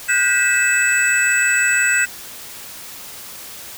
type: tone cluster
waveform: sine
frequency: 1453 / 1579 / 1954 / 2609 / 7890 Hz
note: F#6 / G6 / B6 / E7 / B8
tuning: -32 / +12 / -19 / -18 / -3 cents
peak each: -20 dBFS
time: 0.08-2.06 s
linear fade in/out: 20 ms
effects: white hiss -35 dBFS RMS until 3.77 s